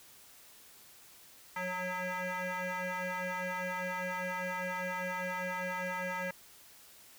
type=tone with frequency modulation; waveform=sine; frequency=545 Hz; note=C#5; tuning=29 cents flat; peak=-31 dBFS; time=1.56-6.31 s; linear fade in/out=5 ms; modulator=365 Hz; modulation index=4.7; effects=tanh soft clip ceiling -33 dBFS + white hiss -57 dBFS RMS until 7.18 s